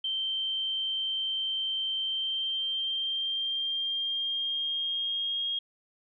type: tone with pitch glide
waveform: sine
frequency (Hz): 3125 to 3258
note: G7 to G#7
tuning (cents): -6 to -34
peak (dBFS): -28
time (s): 0.04-5.59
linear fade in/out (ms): 5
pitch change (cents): +72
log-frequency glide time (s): 2.01-5.47
effects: none